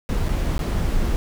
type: noise with dropouts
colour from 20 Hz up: brown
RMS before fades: -21 dBFS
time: 0.09-1.16 s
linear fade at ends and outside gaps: 0 ms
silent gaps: 0.285-0.291 / 0.579-0.592 s
effects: none